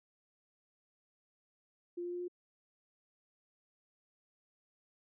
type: tone with pitch steps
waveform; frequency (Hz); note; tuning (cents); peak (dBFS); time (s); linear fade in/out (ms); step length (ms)
sine; 349.2 / 351.4 / 353.7 / 355.9; F4 / F4 / F4 / F4; 0 / +11 / +22 / +33; -37; 1.97-2.282; 10; 78
effects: none